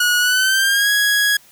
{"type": "tone with pitch glide", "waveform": "sawtooth", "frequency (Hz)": [1456, 1662.9], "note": ["F#6", "G#6"], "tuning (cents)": [-28, 2], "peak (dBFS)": -10, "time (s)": [0, 1.37], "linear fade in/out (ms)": 5, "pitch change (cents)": 230, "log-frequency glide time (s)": [0.19, 0.9], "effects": ["white hiss -49 dBFS RMS until 1.51 s"]}